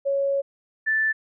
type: tone pair in turn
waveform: sine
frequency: 554.4 / 1760.1 Hz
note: C#5 / A6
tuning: 0 / 0 cents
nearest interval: octave + minor sixth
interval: 2000 cents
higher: second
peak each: -20 / -19 dBFS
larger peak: second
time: 0.05-0.42 / 0.86-1.13 s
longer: first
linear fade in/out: 20 ms
effects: none